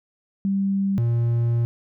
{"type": "tone pair in turn", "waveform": ["sine", "triangle"], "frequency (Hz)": [196, 117.69], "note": ["G3", "A#2"], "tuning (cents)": [0, 17], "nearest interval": "major sixth", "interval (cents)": 883, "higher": "first", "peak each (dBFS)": [-19, -16], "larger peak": "second", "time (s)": [[0.45, 0.98], [0.98, 1.65]], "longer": "second", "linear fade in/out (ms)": 0, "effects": []}